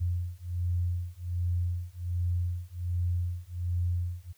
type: beating tone pair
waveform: sine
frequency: 87.31 / 88.61 Hz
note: F2 / F2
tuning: 0 / +26 cents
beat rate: 1.3 Hz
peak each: -31 / -31 dBFS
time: 0-4.33 s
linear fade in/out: 20 ms
effects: white hiss -65 dBFS RMS until 4.37 s